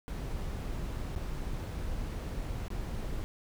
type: noise with dropouts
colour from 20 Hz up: brown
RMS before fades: -36 dBFS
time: 0.08-3.24 s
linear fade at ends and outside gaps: 0 ms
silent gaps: 1.152-1.161 / 2.682-2.703 s
effects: none